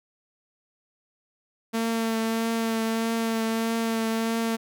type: tone with vibrato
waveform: sawtooth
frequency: 226 Hz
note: A3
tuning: 47 cents sharp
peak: -20 dBFS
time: 1.73-4.57 s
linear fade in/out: 20 ms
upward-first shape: triangle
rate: 1.6 Hz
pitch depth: 20 cents each way
effects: none